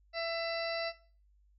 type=harmonic tone; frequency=667 Hz; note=E5; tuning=20 cents sharp; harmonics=1 / 2 / 3 / 4 / 6 / 7 / 8; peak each=-35 / -44 / -40 / -45 / -45 / -43 / -48 dBFS; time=0.13-0.93 s; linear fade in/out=50 ms; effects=noise-tail reverb RT60 0.4 s tail -18 dB re dry + added 50 Hz sine -63 dBFS peak until 1.58 s